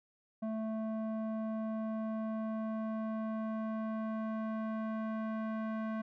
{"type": "tone with low-pass filter sweep", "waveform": "square", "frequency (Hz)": 220, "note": "A3", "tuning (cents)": 0, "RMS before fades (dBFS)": -37, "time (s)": [0.42, 6.02], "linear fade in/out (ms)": 10, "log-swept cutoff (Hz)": [780, 1400], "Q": 1.4, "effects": []}